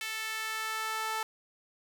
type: tone with high-pass filter sweep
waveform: sawtooth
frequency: 440 Hz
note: A4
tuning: in tune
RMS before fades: -35 dBFS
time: 0.01-1.23 s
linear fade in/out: 2 ms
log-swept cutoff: 2200 to 980 Hz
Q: 1.7
effects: none